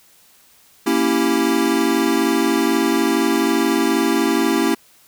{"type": "chord", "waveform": "square", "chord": "A# diminished seventh", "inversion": "none", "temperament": "equal", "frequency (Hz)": [233.1, 277.2, 329.6, 392], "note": ["A#3", "C#4", "E4", "G4"], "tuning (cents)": [0, 0, 0, 0], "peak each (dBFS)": [-23, -21, -20, -23], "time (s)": [0.86, 4.75], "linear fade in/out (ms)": 10, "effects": ["white hiss -52 dBFS RMS until 5.07 s"]}